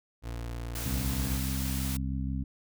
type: tone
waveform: 30% pulse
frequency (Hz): 58.27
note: A#1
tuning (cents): 0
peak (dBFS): -32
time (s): 0.22-1.4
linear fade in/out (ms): 50
type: noise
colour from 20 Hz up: white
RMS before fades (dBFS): -38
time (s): 0.75-1.97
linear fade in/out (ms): 5
type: harmonic tone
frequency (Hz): 66.1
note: C2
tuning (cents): +18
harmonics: 1 / 2 / 3 / 4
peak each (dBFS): -32 / -35 / -37 / -38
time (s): 0.85-2.44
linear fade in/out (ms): 10
effects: none